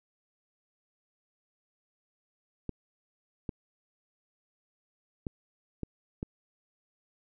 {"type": "clicks", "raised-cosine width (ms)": 3, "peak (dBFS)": -21, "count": 5, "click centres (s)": [2.693, 3.492, 5.268, 5.833, 6.229], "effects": []}